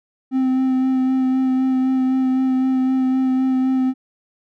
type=tone with vibrato; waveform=triangle; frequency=260.3 Hz; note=C4; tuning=9 cents flat; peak=-13 dBFS; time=0.31-3.94 s; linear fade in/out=50 ms; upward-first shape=sine; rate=3.9 Hz; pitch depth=14 cents each way; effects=none